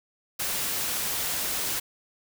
white noise, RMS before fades -29 dBFS, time 0.39-1.8 s, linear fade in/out 10 ms, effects none

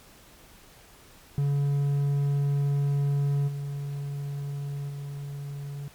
triangle tone with level steps, 141.8 Hz, C#3, 40 cents sharp, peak -20 / -28 / -31 dBFS, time 1.38-5.88 s, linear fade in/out 0 ms, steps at 3.47 / 4.88 s, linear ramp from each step 20 ms, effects pink hiss -53 dBFS RMS until 5.94 s + MP3 96 kbps

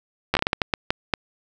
slowing click train, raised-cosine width 0.3 ms, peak -3 dBFS, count 11, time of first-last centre 0.34-1.138 s, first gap 12 ms, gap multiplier 1.39, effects none

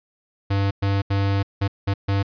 square tone bursts at uneven times, 98.9 Hz, G2, 16 cents sharp, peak -19 dBFS, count 6, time 0.5-0.71 / 0.82-1.02 / 1.1-1.43 / 1.61-1.68 / 1.87-1.94 / 2.08-2.23 s, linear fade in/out 10 ms, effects resampled to 11025 Hz

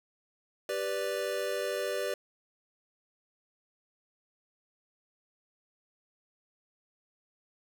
square chord, G major, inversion none, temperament equal, 392 / 493.9 / 587.3 Hz, G4 / B4 / D5, 0 / 0 / 0 cents, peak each -37 / -36 / -35 dBFS, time 0.69-2.14 s, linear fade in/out 2 ms, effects none

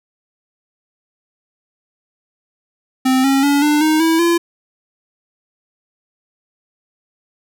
square tone with pitch steps, 260 / 272 / 284.5 / 297.6 / 311.3 / 325.7 / 340.7 Hz, C4 / C#4 / C#4 / D4 / D#4 / E4 / F4, -11 / -33 / +45 / +23 / +1 / -21 / -43 cents, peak -12 dBFS, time 3.05-4.38 s, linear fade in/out 10 ms, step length 190 ms, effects none

